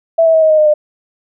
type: tone with pitch steps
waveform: sine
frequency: 659.3 / 649.5 / 639.8 / 630.3 / 620.9 / 611.6 / 602.5 Hz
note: E5 / E5 / D#5 / D#5 / D#5 / D#5 / D5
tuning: 0 / -26 / +48 / +22 / -4 / -30 / +44 cents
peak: -6 dBFS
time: 0.18-0.74 s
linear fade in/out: 10 ms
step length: 80 ms
effects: none